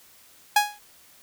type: tone with exponential decay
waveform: sawtooth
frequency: 830.6 Hz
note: G#5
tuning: in tune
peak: -9 dBFS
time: 0.56-0.79 s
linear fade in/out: 5 ms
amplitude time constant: 48 ms
effects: white hiss -54 dBFS RMS until 1.22 s